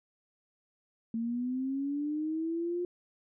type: linear sweep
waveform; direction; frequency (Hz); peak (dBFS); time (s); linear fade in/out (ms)
sine; up; 224.9 to 356.2; -30; 1.14-2.85; 2
effects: none